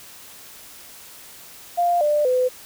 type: tone with pitch steps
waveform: sine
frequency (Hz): 698.5 / 594.2 / 505.5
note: F5 / D5 / B4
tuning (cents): 0 / +20 / +40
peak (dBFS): -16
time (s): 1.77-2.49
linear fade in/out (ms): 20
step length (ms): 240
effects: white hiss -43 dBFS RMS until 2.65 s